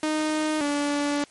sawtooth tone pair in turn, 308.7 / 289.2 Hz, D#4 / D4, -14 / -27 cents, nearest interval minor second, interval 113 cents, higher first, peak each -19 dBFS, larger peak neither, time 0.03-0.61 / 0.61-1.24 s, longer second, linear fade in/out 2 ms, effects white hiss -54 dBFS RMS until 1.3 s + MP3 48 kbps

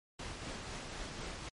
pink noise with tremolo, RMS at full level -42 dBFS, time 0.19-1.49 s, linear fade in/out 5 ms, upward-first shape sine, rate 4 Hz, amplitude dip 30%, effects low-pass 7000 Hz 12 dB/octave + MP3 48 kbps

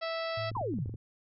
harmonic tone, 657 Hz, E5, 6 cents flat, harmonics 1 / 2 / 3 / 4 / 5 / 6 / 7 / 8, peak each -34 / -39 / -42 / -45 / -47 / -47 / -46 / -49 dBFS, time 0.01-0.51 s, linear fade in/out 20 ms
sine tone, 110 Hz, A2, in tune, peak -37 dBFS, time 0.37-0.96 s, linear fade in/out 5 ms
clicks, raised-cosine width 3 ms, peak -30 dBFS, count 8, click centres 0.516 / 0.568 / 0.613 / 0.739 / 0.787 / 0.859 / 0.895 / 0.941 s
sine exponential sweep, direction down, 1108.7 to 86.6 Hz, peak -31 dBFS, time 0.55-0.89 s, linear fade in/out 5 ms
effects none

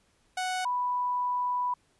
sawtooth / sine tone pair in turn, 740 / 987.8 Hz, F#5 / B5, 0 / 0 cents, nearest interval perfect fourth, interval 500 cents, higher second, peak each -25 / -26 dBFS, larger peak first, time 0.37-0.65 / 0.65-1.74 s, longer second, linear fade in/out 5 ms, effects pink hiss -68 dBFS RMS until 1.99 s + resampled to 24000 Hz

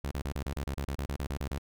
sawtooth tone bursts, 69.3 Hz, C#2, in tune, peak -28 dBFS, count 15, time 0.04-1.583 s, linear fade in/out 0 ms, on 73 ms, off 32 ms, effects none

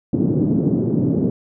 white band-pass noise, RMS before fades -18 dBFS, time 0.13-1.3 s, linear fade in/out 2 ms, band 120 to 320 Hz, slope 24 dB/octave, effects none

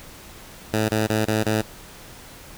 10% pulse tone bursts, 108.5 Hz, A2, 24 cents flat, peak -11 dBFS, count 5, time 0.73-1.618 s, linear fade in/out 10 ms, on 160 ms, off 22 ms, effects pink hiss -43 dBFS RMS until 2.57 s

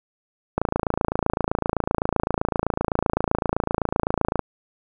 click train, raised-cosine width 1 ms, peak -6 dBFS, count 107, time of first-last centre 0.58-4.393 s, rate 27.8 Hz, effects none

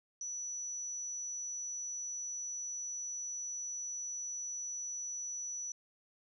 sine tone, 5920 Hz, F#8, in tune, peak -38 dBFS, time 0.21-5.72 s, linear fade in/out 2 ms, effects none

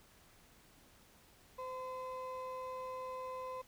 triangle ring-modulated tone, 769 Hz, G5, 33 cents flat, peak -36 dBFS, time 1.58-3.62 s, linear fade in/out 10 ms, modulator 254 Hz, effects pink hiss -64 dBFS RMS until 3.67 s

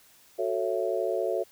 sine chord, F# minor seventh, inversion none, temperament just, 370 / 444 / 555 / 666 Hz, F#4 / A4 / C#5 / E5, 0 / +16 / +2 / +18 cents, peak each -31 dBFS, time 0.38-1.44 s, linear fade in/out 20 ms, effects white hiss -58 dBFS RMS until 1.51 s

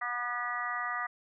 harmonic tone with a mistuned harmonic, 242.6 Hz, B3, 31 cents flat, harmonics 3 / 4 / 5 / 6 / 7 / 8, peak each -40 / -44 / -35 / -43 / -44 / -36 dBFS, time 0.01-1.07 s, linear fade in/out 10 ms, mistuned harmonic 6, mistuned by +33 cents, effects none

